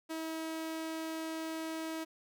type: tone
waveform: sawtooth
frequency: 321.4 Hz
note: E4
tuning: 44 cents flat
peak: -33 dBFS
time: 0.09-2.05 s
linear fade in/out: 20 ms
effects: none